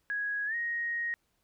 sine tone with pitch glide, 1661.2 to 1875.4 Hz, G#6 to A#6, 0 to +10 cents, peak -30 dBFS, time 0.1-1.14 s, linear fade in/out 0 ms, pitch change +210 cents, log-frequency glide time 0.46-0.55 s, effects pink hiss -75 dBFS RMS until 1.43 s

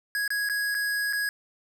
square tone with dropouts, 1661.2 Hz, G#6, in tune, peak -26 dBFS, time 0.15-1.29 s, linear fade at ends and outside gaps 1 ms, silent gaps 0.278-0.304 / 0.489-0.497 / 0.745-0.749 / 1.127-1.132 s, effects none

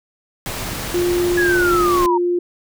pink noise, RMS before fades -26 dBFS, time 0.46-2.06 s, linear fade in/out 0 ms
sine tone, 352 Hz, F4, 14 cents sharp, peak -15 dBFS, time 0.94-2.39 s, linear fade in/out 5 ms
sine linear sweep, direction down, 1700 to 910 Hz, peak -16 dBFS, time 1.37-2.18 s, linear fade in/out 10 ms
effects none

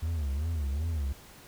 triangle tone with vibrato, 75.3 Hz, D2, 44 cents sharp, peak -26 dBFS, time 0.02-1.13 s, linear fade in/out 10 ms, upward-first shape sine, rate 2.6 Hz, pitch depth 190 cents each way, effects pink hiss -52 dBFS RMS until 1.47 s

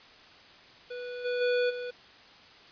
square tone with level steps, 491.5 Hz, B4, 8 cents flat, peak -37 / -29 / -25 / -35 dBFS, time 0.9-1.91 s, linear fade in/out 10 ms, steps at 1.24 / 1.4 / 1.69 s, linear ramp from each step 20 ms, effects white hiss -53 dBFS RMS until 2.71 s + resampled to 11025 Hz

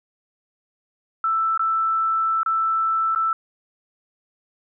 sine tone with dropouts, 1324 Hz, E6, 7 cents sharp, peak -18 dBFS, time 1.24-3.33 s, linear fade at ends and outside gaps 2 ms, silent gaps 1.576-1.594 / 2.432-2.461 / 3.149-3.159 s, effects none

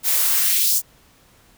blue noise with high-pass filter sweep, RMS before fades -18 dBFS, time 0.03-0.82 s, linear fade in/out 50 ms, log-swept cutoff 280 to 6900 Hz, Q 1.5, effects pink hiss -54 dBFS RMS until 1.57 s

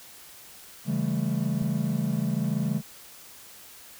triangle chord, A dominant seventh, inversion first, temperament equal with one note detuned, 138.59 / 164.81 / 199.08 / 220 Hz, C#3 / E3 / G3 / A3, 0 / 0 / +27 / 0 cents, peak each -28 dBFS, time 0.85-2.82 s, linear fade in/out 50 ms
click, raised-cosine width 5 ms, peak -30 dBFS, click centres 1.621 s
effects white hiss -48 dBFS RMS until 3.99 s

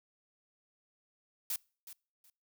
blue noise with echo, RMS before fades -35 dBFS, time 1.5-1.56 s, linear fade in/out 2 ms, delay 370 ms, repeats 2, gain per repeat -14 dB, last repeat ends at 2.3 s, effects noise-tail reverb RT60 0.4 s tail -26 dB re dry

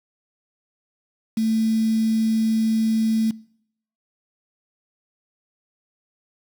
sine tone with quantisation, 221.7 Hz, A3, 13 cents sharp, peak -18 dBFS, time 1.37-3.31 s, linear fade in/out 5 ms, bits 6, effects noise-tail reverb RT60 0.7 s tail -23 dB re dry

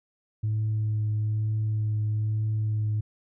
sine tone with vibrato, 107.6 Hz, A2, 38 cents flat, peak -22 dBFS, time 0.43-3.01 s, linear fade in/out 10 ms, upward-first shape triangle, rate 1.1 Hz, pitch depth 16 cents each way, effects tanh soft clip ceiling -21 dBFS

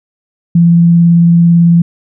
sine tone with vibrato, 170 Hz, F3, 46 cents flat, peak -3 dBFS, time 0.55-1.82 s, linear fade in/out 5 ms, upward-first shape sine, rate 18 Hz, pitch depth 10 cents each way, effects none

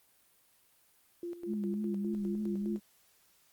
sine tone with tremolo, 346.1 Hz, F4, 16 cents flat, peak -36 dBFS, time 1.23-2.78 s, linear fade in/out 2 ms, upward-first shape square, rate 4.9 Hz, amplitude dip 70%
sine tone with vibrato, 205.8 Hz, G#3, 16 cents flat, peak -32 dBFS, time 1.46-2.8 s, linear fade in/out 50 ms, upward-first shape triangle, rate 3.4 Hz, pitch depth 70 cents each way
effects white hiss -67 dBFS RMS until 3.52 s + Opus 32 kbps

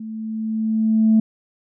sine tone with level ramp, 220 Hz, A3, in tune, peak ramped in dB -29 to -9 dBFS, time 0-1.2 s, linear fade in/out 5 ms, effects tanh soft clip ceiling -7 dBFS

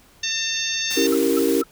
harmonic tone, 902 Hz, A5, 43 cents sharp, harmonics 2 / 3 / 4 / 5 / 6 / 7, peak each -31 / -29 / -27 / -31 / -31 / -28 dBFS, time 0.23-1.07 s, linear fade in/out 5 ms
white noise, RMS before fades -31 dBFS, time 0.9-1.62 s, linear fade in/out 10 ms
sine chord, C# diminished seventh, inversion none, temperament equal, 277.2 / 329.6 / 392 / 466.2 Hz, C#4 / E4 / G4 / Bb4, 0 / 0 / 0 / 0 cents, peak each -22 dBFS, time 0.96-1.63 s, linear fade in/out 20 ms
sine tone bursts, 1318.5 Hz, E6, in tune, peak -27 dBFS, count 3, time 1.12-1.638 s, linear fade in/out 5 ms, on 26 ms, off 220 ms
effects pink hiss -53 dBFS RMS until 1.71 s

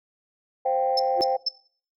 sine chord, C suspended fourth, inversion none, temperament equal, 523.3 / 698.5 / 784 Hz, C5 / F5 / G5, 0 / 0 / 0 cents, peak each -24 / -29 / -23 dBFS, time 0.65-1.37 s, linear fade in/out 10 ms
sine tone bursts, 5274 Hz, E8, in tune, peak -20 dBFS, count 3, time 0.97-1.488 s, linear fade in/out 5 ms, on 26 ms, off 220 ms
sine tone with exponential growth, 357.9 Hz, F4, 42 cents sharp, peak -20 dBFS, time 1.13-1.21 s, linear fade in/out 0 ms, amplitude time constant 16 ms
effects noise-tail reverb RT60 0.5 s tail -20 dB re dry + tanh soft clip ceiling -12 dBFS

